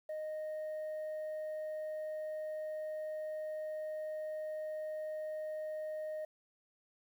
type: tone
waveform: sine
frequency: 619 Hz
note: D#5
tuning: 9 cents flat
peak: -35 dBFS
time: 0.09-6.25 s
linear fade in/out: 5 ms
effects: tanh soft clip ceiling -37 dBFS + 11-bit